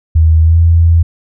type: tone with pitch glide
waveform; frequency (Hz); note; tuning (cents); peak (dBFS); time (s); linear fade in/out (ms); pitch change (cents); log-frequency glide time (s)
sine; 80.1 to 83.41; E2 to E2; -49 to +21; -4; 0.15-1.03; 10; +70; 0.42-0.58
effects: none